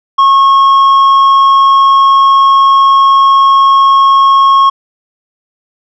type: tone with tanh clipping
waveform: sine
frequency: 1091 Hz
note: C#6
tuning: 28 cents flat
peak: -4 dBFS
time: 0.18-4.7 s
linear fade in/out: 10 ms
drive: 5 dB
effects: none